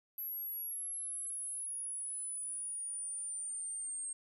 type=linear sweep; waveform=sine; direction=down; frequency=11690 to 8500 Hz; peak=-38 dBFS; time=0.18-4.13 s; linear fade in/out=5 ms; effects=13-bit